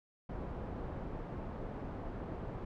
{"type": "low-pass noise", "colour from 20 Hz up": "pink", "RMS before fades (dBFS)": -42, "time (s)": [0.29, 2.65], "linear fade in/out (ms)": 5, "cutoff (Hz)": 840, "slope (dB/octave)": 12, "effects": []}